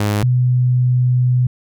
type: tone pair in turn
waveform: sawtooth / sine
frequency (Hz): 103.83 / 125.13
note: G#2 / B2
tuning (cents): 0 / +23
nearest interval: minor third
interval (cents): 323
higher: second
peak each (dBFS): -11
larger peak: neither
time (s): 0-0.23 / 0.23-1.47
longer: second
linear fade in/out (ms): 5
effects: none